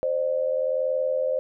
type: tone pair together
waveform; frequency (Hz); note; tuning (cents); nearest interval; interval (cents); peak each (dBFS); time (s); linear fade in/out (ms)
sine; 523.8 / 605; C5 / D#5; +2 / -49; major second; 249; -23 / -27; 0.03-1.39; 0
effects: none